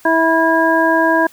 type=harmonic tone; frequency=326.3 Hz; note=E4; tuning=18 cents flat; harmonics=1 / 2 / 3 / 5; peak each=-16 / -16 / -16 / -16 dBFS; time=0.05-1.27 s; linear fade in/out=5 ms; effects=white hiss -46 dBFS RMS until 1.32 s